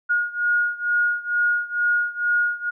sine beating tone pair, 1436 / 1438.2 Hz, F6 / F#6, +48 / -50 cents, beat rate 2.2 Hz, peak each -21 / -23 dBFS, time 0.09-2.71 s, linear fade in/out 20 ms, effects none

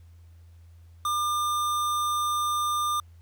square tone, 1200 Hz, D6, 37 cents sharp, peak -25 dBFS, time 1.05-3 s, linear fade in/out 2 ms, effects added 84 Hz sine -48 dBFS peak until 3.21 s + pink hiss -68 dBFS RMS until 3.21 s

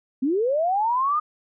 sine linear sweep, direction up, 245.3 to 1244.5 Hz, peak -19 dBFS, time 0.22-1.2 s, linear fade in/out 10 ms, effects none

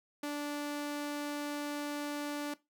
sawtooth tone, 292 Hz, D4, 10 cents flat, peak -31 dBFS, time 0.23-2.54 s, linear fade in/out 5 ms, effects noise-tail reverb RT60 0.2 s tail -18 dB re dry

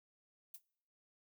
violet noise with exponential decay, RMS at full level -44 dBFS, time 0.54-0.62 s, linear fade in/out 5 ms, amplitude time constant 16 ms, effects noise-tail reverb RT60 0.7 s tail -24 dB re dry

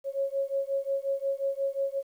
sine beating tone pair, 546 / 551.6 Hz, C#5 / C#5, -26 / -9 cents, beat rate 5.6 Hz, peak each -30 dBFS, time 0.04-2.03 s, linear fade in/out 50 ms, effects 10-bit

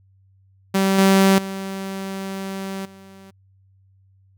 sawtooth tone with level steps, 193.3 Hz, G3, 24 cents flat, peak -12 / -8 / -23 / -38 dBFS, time 0.74-3.31 s, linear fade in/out 10 ms, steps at 0.98 / 1.38 / 2.85 s, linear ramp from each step 5 ms, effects added 96 Hz sine -53 dBFS peak until 4.37 s

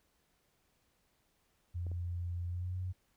sine tone with pitch glide, 87.31 to 91.7 Hz, F2 to F#2, 0 to -15 cents, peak -35 dBFS, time 1.74-2.93 s, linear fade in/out 20 ms, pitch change +85 cents, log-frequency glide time 2.47-2.77 s
clicks, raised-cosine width 2 ms, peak -38 dBFS, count 2, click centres 1.867 / 1.916 s
effects pink hiss -75 dBFS RMS until 3.16 s

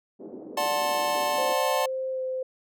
pink band-pass noise, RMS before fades -41 dBFS, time 0.19-1.54 s, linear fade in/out 20 ms, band 250 to 500 Hz, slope 24 dB/octave
square chord, D dominant seventh, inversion none, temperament just, 587.3 / 734.2 / 881 / 1057.2 Hz, D5 / F#5 / A5 / C6, 0 / -14 / +2 / +18 cents, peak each -29 / -31 / -30 / -31 dBFS, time 0.57-1.86 s, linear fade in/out 5 ms
sine tone with pitch glide, 523.3 to 517.6 Hz, C5 to C5, 0 to -19 cents, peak -27 dBFS, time 1.38-2.43 s, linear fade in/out 5 ms, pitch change -19 cents, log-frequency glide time 2.11-2.22 s
effects none

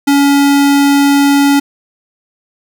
square tone, 281.9 Hz, C#4, 29 cents sharp, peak -7 dBFS, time 0.07-1.6 s, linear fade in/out 10 ms, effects none

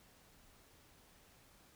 silence, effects pink hiss -65 dBFS RMS until 1.75 s

